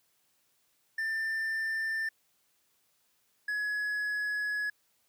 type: tone pair in turn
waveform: triangle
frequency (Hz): 1786 / 1685.8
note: A6 / G#6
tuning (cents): +25 / +25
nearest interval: minor second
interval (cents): 100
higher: first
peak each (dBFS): -28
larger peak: neither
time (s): 0.98-2.09 / 3.48-4.7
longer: second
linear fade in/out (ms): 5
effects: white hiss -72 dBFS RMS until 5.08 s + high-pass 60 Hz 12 dB/octave